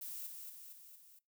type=noise with echo; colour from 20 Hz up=violet; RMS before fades=-45 dBFS; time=0.01-0.27 s; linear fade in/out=5 ms; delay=230 ms; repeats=4; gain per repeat=-4 dB; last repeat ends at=1.19 s; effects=noise-tail reverb RT60 0.2 s tail -19 dB re dry